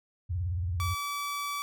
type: tone with vibrato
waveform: sine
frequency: 88 Hz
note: F2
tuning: 14 cents sharp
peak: -28 dBFS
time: 0.29-0.95 s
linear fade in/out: 20 ms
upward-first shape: triangle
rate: 18 Hz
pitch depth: 230 cents each way
type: tone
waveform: sawtooth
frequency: 1151 Hz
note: D6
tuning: 35 cents flat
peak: -28 dBFS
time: 0.8-1.62 s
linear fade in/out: 0 ms
effects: none